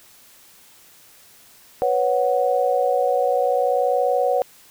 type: chord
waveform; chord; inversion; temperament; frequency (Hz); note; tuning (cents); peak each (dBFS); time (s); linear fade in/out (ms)
sine; B suspended second; none; equal; 493.9 / 554.4 / 740; B4 / C#5 / F#5; 0 / 0 / 0; -21; 1.82-4.42; 0
effects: white hiss -50 dBFS RMS until 4.7 s